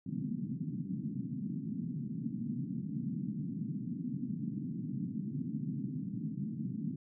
white band-pass noise, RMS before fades -38 dBFS, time 0.06-6.96 s, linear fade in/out 5 ms, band 130 to 260 Hz, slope 48 dB/octave, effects none

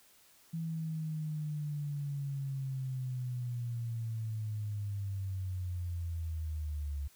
sine linear sweep, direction down, 164.81 to 69.8 Hz, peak -34 dBFS, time 0.53-7.08 s, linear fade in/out 10 ms, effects white hiss -63 dBFS RMS until 7.15 s

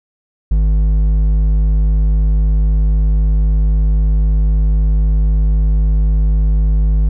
sine tone with hard clipping, 51.91 Hz, G#1, in tune, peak -11 dBFS, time 0.51-7.09 s, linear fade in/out 5 ms, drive 6 dB, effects none

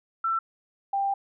sine tone pair in turn, 1339 / 791.4 Hz, E6 / G5, +27 / +16 cents, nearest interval major sixth, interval 911 cents, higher first, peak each -23 dBFS, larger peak neither, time 0.24-0.39 / 0.93-1.14 s, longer second, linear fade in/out 5 ms, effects none

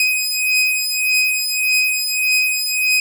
sawtooth beating tone pair, 2510 / 2511.7 Hz, D#7 / D#7, +15 / +16 cents, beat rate 1.7 Hz, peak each -15 dBFS, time 0-3 s, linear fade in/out 2 ms, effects 8-bit

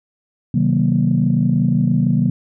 sine chord, C half-diminished seventh, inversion none, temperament just, 130.81 / 156.98 / 188.37 / 235.5 Hz, C3 / Eb3 / Gb3 / Bb3, 0 / +16 / +31 / +18 cents, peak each -18 dBFS, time 0.54-2.3 s, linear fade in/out 5 ms, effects tanh soft clip ceiling -4 dBFS

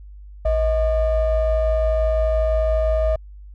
triangle ring-modulated tone, 288.2 Hz, D4, 33 cents flat, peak -11 dBFS, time 0.45-3.16 s, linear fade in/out 5 ms, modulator 344 Hz, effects added 50 Hz sine -37 dBFS peak until 3.54 s

